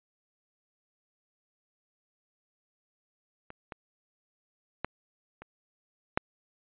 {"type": "clicks", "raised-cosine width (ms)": 0.5, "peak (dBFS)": [-28, -24, -15, -29, -9], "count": 5, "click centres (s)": [3.504, 3.722, 4.846, 5.42, 6.175], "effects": ["resampled to 8000 Hz"]}